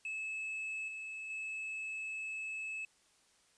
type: tone with level steps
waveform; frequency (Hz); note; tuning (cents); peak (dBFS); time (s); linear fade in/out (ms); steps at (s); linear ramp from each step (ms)
triangle; 2600; E7; -24; -36 / -40 / -37; 0.05-2.85; 2; 0.88 / 1.3; 2
effects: white hiss -69 dBFS RMS until 3.57 s + resampled to 22050 Hz